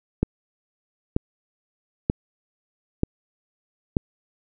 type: click train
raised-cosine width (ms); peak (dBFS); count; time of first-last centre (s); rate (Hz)
3; -6; 5; 0.23-3.968; 1.07
effects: none